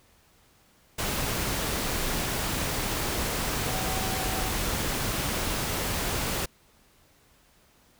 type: tone in noise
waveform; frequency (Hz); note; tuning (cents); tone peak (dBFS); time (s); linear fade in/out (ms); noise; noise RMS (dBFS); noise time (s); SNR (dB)
sine; 757; F#5; +39; -36; 3.67-4.5; 10; pink; -29; 0.98-6.46; -10
effects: pink hiss -61 dBFS RMS until 7.99 s